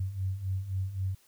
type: beating tone pair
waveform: sine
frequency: 92.5 / 96.3 Hz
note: F#2 / G2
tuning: 0 / -30 cents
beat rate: 3.8 Hz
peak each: -36 / -31 dBFS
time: 0-1.15 s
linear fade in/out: 5 ms
effects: white hiss -64 dBFS RMS until 1.27 s